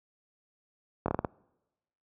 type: slowing click train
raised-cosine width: 1 ms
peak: -14 dBFS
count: 6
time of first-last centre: 1.06-1.248 s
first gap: 22 ms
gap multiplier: 1.27
effects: noise-tail reverb RT60 1.0 s tail -26 dB re dry + high-pass 60 Hz 12 dB/octave